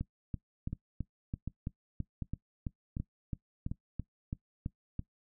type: two click trains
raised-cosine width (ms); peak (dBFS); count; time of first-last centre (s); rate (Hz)
5; -23 / -24; 16 / 5; 0.01-4.993 / 0.73-3.715; 3.01 / 1.34
effects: noise-tail reverb RT60 0.1 s tail -19 dB re dry